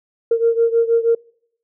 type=beating tone pair; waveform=sine; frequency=460 / 466.3 Hz; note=A#4 / A#4; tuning=-23 / +1 cents; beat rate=6.3 Hz; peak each=-14 / -17 dBFS; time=0.31-1.15 s; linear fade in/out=5 ms; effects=noise-tail reverb RT60 0.7 s tail -26 dB re dry + tanh soft clip ceiling -5 dBFS